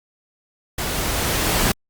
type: noise with level ramp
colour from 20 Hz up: pink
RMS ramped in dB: -25 to -18 dBFS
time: 0.78-1.72 s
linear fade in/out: 5 ms
effects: Opus 48 kbps